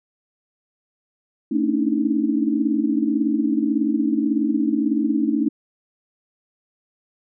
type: tone cluster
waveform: sine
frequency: 223.6 / 277 / 293.4 / 315.1 Hz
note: A3 / C#4 / D4 / D#4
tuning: +28 / -1 / -2 / +22 cents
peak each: -23 dBFS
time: 1.51-5.49 s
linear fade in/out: 10 ms
effects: none